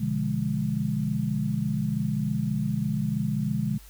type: chord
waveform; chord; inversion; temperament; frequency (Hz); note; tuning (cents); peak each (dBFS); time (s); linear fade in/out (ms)
sine; B diminished seventh; none; equal with one note detuned; 123.47 / 146.83 / 172.71 / 207.7; B2 / D3 / F3 / Ab3; 0 / 0 / -19 / 0; -31 / -29 / -32 / -28; 0-3.78; 10
effects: added 50 Hz sine -47 dBFS peak until 3.89 s + white hiss -53 dBFS RMS until 3.89 s